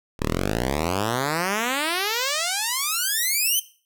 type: exponential sweep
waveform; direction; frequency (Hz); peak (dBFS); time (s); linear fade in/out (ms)
5% pulse; up; 34.65 to 3156; -11; 0.19-3.6; 10
effects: noise-tail reverb RT60 0.4 s tail -17 dB re dry